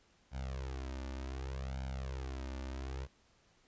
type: tone with flanger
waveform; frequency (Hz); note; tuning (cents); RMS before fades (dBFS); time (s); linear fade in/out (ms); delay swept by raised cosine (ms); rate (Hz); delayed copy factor
sawtooth; 65.9; C2; +13; -41; 0.31-3.08; 50; 1.3 to 3.4; 0.66; +1
effects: pink hiss -69 dBFS RMS until 3.67 s + resampled to 16000 Hz